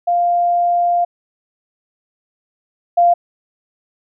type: tone pair in turn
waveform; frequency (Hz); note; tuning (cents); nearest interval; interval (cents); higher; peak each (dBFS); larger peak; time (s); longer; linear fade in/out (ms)
sine; 698.5 / 695.2; F5 / F5; 0 / -8; unison; 8; first; -12 / -8; second; 0.07-1.05 / 2.97-3.14; first; 10
effects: none